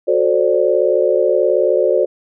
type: chord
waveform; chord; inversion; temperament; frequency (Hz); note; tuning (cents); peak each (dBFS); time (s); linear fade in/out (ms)
sine; D dominant seventh; first; just; 367.1 / 440.5 / 528.6 / 587.3; F#4 / A4 / C5 / D5; -14 / +2 / +18 / 0; -17 / -18 / -16 / -17; 0.07-2.06; 20
effects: none